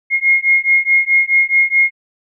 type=beating tone pair; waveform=sine; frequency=2145 / 2149.7 Hz; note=C7 / C7; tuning=+42 / +46 cents; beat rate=4.7 Hz; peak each=-13 dBFS; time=0.1-1.91 s; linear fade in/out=50 ms; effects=none